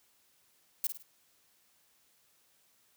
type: noise with echo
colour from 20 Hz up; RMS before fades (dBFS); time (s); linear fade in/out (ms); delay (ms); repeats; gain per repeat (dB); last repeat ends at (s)
violet; -30; 0.84-0.87; 2; 52; 3; -8; 1.026
effects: white hiss -69 dBFS RMS until 2.96 s + high-pass 60 Hz 12 dB/octave